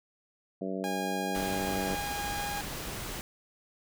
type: harmonic tone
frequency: 95.2 Hz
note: F#2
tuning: 50 cents sharp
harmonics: 2 / 3 / 4 / 5 / 6 / 7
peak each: -36 / -38 / -39 / -40 / -41 / -41 dBFS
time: 0.61-1.95 s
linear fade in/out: 5 ms
type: tone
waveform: sawtooth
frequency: 817 Hz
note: G#5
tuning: 29 cents flat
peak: -30 dBFS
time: 0.84-2.61 s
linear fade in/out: 0 ms
type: noise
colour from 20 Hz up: pink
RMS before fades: -38 dBFS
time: 1.35-3.21 s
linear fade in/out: 0 ms
effects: none